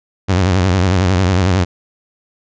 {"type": "tone with vibrato", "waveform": "sawtooth", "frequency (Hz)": 92.5, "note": "F#2", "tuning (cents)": 0, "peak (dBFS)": -7, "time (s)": [0.28, 1.65], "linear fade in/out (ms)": 20, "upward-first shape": "sine", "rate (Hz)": 11, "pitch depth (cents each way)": 110, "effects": ["resampled to 16000 Hz"]}